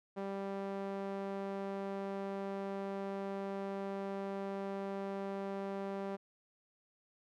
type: tone with band-pass filter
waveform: sawtooth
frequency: 196.4 Hz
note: G3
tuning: 4 cents sharp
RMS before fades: -40 dBFS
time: 0.16-6.17 s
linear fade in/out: 20 ms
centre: 550 Hz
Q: 0.92
effects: none